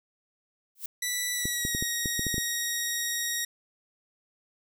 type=noise with exponential growth; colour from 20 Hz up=violet; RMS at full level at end=-29 dBFS; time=0.75-0.86 s; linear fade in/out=5 ms; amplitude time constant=23 ms
type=tone with pitch glide; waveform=10% pulse; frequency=1969 to 1884.4 Hz; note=B6 to A#6; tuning=-6 to +18 cents; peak=-19 dBFS; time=1.02-3.45 s; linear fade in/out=5 ms; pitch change=-76 cents; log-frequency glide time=1.33-1.77 s
type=clicks; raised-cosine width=3 ms; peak=-19 dBFS; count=9; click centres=1.455 / 1.651 / 1.749 / 1.825 / 2.058 / 2.194 / 2.267 / 2.343 / 2.381 s
effects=none